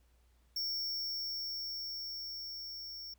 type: tone with level ramp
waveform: square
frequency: 5470 Hz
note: F8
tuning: 37 cents flat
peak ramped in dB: -34 to -44 dBFS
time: 0.56-3.14 s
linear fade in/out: 5 ms
effects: added 60 Hz sine -65 dBFS peak until 3.18 s + pink hiss -75 dBFS RMS until 3.18 s